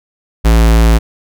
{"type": "tone", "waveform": "square", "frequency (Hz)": 56, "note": "A1", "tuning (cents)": 31, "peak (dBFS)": -6, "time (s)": [0.44, 0.99], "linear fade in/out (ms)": 20, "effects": []}